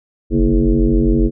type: tone with frequency modulation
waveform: sine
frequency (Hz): 142.5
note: C#3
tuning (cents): +48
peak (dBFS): -10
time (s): 0.3-1.31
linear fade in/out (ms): 50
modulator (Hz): 92.5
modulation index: 2.7
effects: none